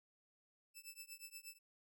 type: tone with tremolo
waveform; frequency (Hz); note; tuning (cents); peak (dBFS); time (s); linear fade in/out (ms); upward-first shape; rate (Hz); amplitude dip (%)
10% pulse; 2637; E7; 0; -39; 0.74-1.59; 50; triangle; 8.4; 100
effects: none